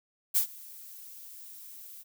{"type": "noise with ADSR envelope", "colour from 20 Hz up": "violet", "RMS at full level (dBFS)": -23, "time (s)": [0.34, 2.04], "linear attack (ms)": 24, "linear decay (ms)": 100, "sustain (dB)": -24, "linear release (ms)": 31, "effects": []}